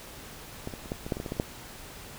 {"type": "clicks", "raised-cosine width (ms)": 2, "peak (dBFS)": [-21, -25, -30, -17, -22, -13, -22, -20, -21, -18, -30, -12], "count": 12, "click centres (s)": [0.674, 0.738, 0.858, 0.919, 1.065, 1.122, 1.169, 1.201, 1.262, 1.321, 1.367, 1.399], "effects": ["pink hiss -45 dBFS RMS until 2.18 s"]}